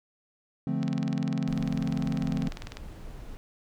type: chord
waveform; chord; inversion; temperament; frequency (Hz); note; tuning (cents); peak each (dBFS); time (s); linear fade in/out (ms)
triangle; D minor seventh; none; equal; 146.83 / 174.61 / 220 / 261.6; D3 / F3 / A3 / C4; 0 / 0 / 0 / 0; -30; 0.67-2.49; 2
type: click train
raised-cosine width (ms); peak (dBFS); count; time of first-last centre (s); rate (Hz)
0.2; -21; 40; 0.83-2.77; 20.1
type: noise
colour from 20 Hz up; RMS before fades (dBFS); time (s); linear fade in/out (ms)
brown; -41; 1.48-3.37; 0
effects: none